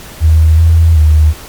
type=tone with pitch steps; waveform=sine; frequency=79.3 / 82 / 77 Hz; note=D#2 / E2 / D#2; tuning=+33 / -9 / -17 cents; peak=-3 dBFS; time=0.2-1.34 s; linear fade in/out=50 ms; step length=380 ms; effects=pink hiss -31 dBFS RMS until 1.48 s + MP3 96 kbps